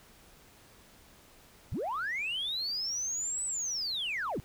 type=linear two-way sweep; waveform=sine; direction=up then down; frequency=60 to 8080 to 60 Hz; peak=-30 dBFS; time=1.72-4.4 s; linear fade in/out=0 ms; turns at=3.45 s; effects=tanh soft clip ceiling -28 dBFS + pink hiss -58 dBFS RMS until 4.44 s